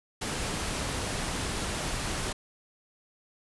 pink noise, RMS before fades -32 dBFS, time 0.21-2.33 s, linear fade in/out 10 ms, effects resampled to 24000 Hz

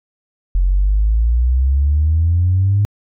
sine exponential sweep, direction up, 43.72 to 103.83 Hz, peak -10 dBFS, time 0.55-2.85 s, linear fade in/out 0 ms, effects tanh soft clip ceiling -6 dBFS

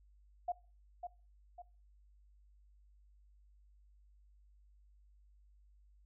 sine tone with echo, 709 Hz, F5, 26 cents sharp, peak -33 dBFS, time 0.48-0.52 s, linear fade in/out 5 ms, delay 550 ms, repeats 2, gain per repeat -7 dB, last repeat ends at 1.62 s, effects noise-tail reverb RT60 0.4 s tail -23 dB re dry + added 50 Hz sine -62 dBFS peak until 6.05 s

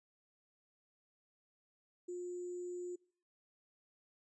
sine tone with sample-and-hold, 356.3 Hz, F4, 35 cents sharp, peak -40 dBFS, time 2.08-2.96 s, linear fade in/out 10 ms, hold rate 7350 Hz, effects noise-tail reverb RT60 0.6 s tail -25 dB re dry + resampled to 22050 Hz

